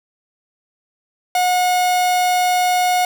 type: tone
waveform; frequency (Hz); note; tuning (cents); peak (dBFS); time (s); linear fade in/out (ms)
45% pulse; 725; F#5; -35; -14; 1.35-3.05; 2
effects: none